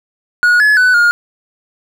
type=tone with pitch steps; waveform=triangle; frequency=1451 / 1704 / 1497 / 1423 Hz; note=F#6 / G#6 / F#6 / F6; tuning=-34 / +44 / +20 / +32 cents; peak=-5 dBFS; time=0.43-1.11 s; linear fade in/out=0 ms; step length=170 ms; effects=none